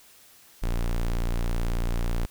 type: tone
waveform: square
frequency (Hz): 29.14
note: A#0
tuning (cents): 0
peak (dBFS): -24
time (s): 0.62-2.26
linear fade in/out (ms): 10
effects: white hiss -54 dBFS RMS until 2.3 s